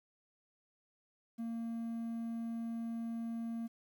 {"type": "tone", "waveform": "triangle", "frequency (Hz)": 230, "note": "A#3", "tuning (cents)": -23, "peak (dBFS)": -35, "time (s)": [1.38, 3.68], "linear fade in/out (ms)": 20, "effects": ["11-bit"]}